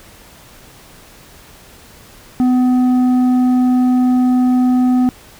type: tone with tanh clipping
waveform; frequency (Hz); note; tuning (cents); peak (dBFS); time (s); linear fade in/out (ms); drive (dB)
sine; 251.5; B3; +32; -11; 2.4-5.09; 0; 7
effects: pink hiss -42 dBFS RMS until 5.39 s